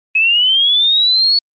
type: linear sweep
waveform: sine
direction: up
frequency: 2548 to 4435 Hz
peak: -9 dBFS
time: 0.15-1.39 s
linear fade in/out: 5 ms
effects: Opus 24 kbps